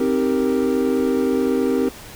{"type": "chord", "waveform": "triangle", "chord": "C minor seventh", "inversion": "none", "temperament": "equal", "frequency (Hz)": [261.6, 311.1, 392, 466.2], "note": ["C4", "Eb4", "G4", "Bb4"], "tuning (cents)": [0, 0, 0, 0], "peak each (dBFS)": [-18, -23, -20, -21], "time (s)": [0, 1.89], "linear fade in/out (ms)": 5, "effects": ["pink hiss -39 dBFS RMS until 2.15 s"]}